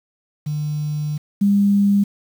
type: tone pair in turn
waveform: sine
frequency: 150 / 201.2 Hz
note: D3 / G3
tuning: +37 / +45 cents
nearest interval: perfect fourth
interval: 508 cents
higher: second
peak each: -20 / -12 dBFS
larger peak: second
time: 0.46-1.18 / 1.41-2.04 s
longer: first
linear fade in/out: 10 ms
effects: 7-bit